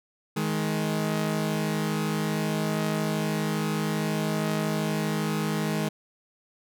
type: tone pair together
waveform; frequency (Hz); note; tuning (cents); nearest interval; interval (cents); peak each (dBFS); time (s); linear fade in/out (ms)
sawtooth; 157.5 / 210.2; D#3 / G#3; +21 / +21; perfect fourth; 500; -24; 0.36-5.89; 10
effects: none